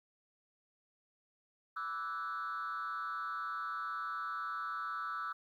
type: tone with frequency modulation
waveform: sine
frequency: 1318.5 Hz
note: E6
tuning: in tune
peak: -35 dBFS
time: 1.76-5.33 s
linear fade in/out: 10 ms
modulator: 162 Hz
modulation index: 1
effects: tanh soft clip ceiling -34 dBFS + 12-bit